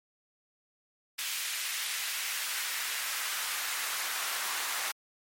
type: noise with high-pass filter sweep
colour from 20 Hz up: pink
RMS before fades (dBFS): -34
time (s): 1.18-4.92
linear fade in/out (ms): 10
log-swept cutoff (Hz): 2300 to 1100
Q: 1.1
effects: MP3 64 kbps